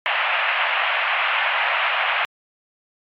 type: band-pass noise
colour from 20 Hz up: white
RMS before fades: -21 dBFS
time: 0.06-2.25 s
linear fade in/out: 0 ms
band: 630 to 2900 Hz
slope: 48 dB/octave
effects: AAC 64 kbps